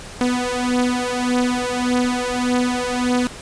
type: beating tone pair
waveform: sawtooth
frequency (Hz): 246.9 / 248.6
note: B3 / B3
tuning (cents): 0 / +12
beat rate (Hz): 1.7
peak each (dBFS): -17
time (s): 0.21-3.27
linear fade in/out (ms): 0
effects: pink hiss -36 dBFS RMS until 3.41 s + resampled to 22050 Hz